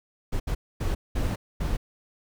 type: noise bursts at uneven times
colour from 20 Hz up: brown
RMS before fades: -26 dBFS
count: 5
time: 0.32-0.4 / 0.47-0.55 / 0.8-0.95 / 1.15-1.36 / 1.6-1.77 s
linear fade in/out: 10 ms
effects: none